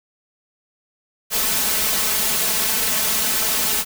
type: noise with comb filter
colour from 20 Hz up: white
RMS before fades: -20 dBFS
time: 1.3-3.85 s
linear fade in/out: 50 ms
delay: 4.6 ms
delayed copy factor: +1
effects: none